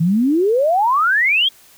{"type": "exponential sweep", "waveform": "sine", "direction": "up", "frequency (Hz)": [155.56, 3350], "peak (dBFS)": -12, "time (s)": [0, 1.49], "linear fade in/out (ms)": 10, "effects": ["white hiss -48 dBFS RMS until 1.77 s"]}